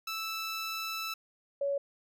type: tone pair in turn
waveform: 15% pulse / sine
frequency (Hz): 1318.5 / 561.3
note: E6 / C#5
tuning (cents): 0 / +22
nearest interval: octave + minor third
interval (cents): 1478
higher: first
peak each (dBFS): -28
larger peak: neither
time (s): 0.07-1.14 / 1.61-1.78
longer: first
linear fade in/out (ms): 5
effects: none